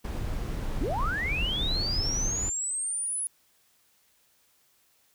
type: noise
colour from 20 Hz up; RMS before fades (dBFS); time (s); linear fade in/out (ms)
brown; -31; 0.04-2.5; 10
type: linear sweep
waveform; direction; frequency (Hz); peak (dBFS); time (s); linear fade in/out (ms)
sine; up; 224.1 to 10430; -28; 0.81-3.27; 0
effects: white hiss -66 dBFS RMS until 5.14 s

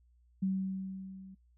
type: tone with level ramp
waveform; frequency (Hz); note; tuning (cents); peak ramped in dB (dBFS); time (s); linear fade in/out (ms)
sine; 190.6; G3; -48; -27 to -48; 0.42-1.35; 10
effects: noise-tail reverb RT60 0.1 s tail -25 dB re dry + added 60 Hz sine -63 dBFS peak until 1.57 s

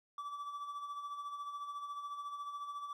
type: tone with tremolo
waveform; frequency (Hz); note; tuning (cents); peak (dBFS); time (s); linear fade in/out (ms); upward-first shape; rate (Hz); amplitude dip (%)
triangle; 1156; D6; -28; -37; 0.18-2.93; 2; sine; 14; 50
effects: none

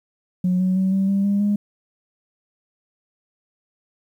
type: tone with pitch steps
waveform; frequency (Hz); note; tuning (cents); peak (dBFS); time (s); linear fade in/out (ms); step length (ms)
sine; 181.8 / 185.51 / 189.3 / 193.17 / 197.11 / 201.1 / 205.2; F#3 / F#3 / F#3 / G3 / G3 / G3 / G#3; -30 / +5 / +40 / -25 / +10 / +44 / -21; -15; 0.44-1.56; 5; 160
effects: tanh soft clip ceiling -13 dBFS + 9-bit

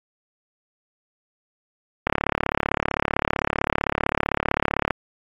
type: click train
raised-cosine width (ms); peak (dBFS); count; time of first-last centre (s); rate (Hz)
0.5; -4; 102; 2.07-4.907; 35.6
effects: AAC 32 kbps

